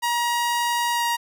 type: tone with pitch glide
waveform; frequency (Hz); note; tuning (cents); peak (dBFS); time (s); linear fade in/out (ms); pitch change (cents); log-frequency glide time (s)
sawtooth; 951 to 944.4; A#5 to A#5; +34 to +22; -17; 0.02-1.17; 20; -12; 0.92-1.04
effects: none